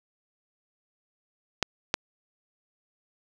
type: clicks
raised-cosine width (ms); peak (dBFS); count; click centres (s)
0.2; -5; 2; 1.627 / 1.941
effects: none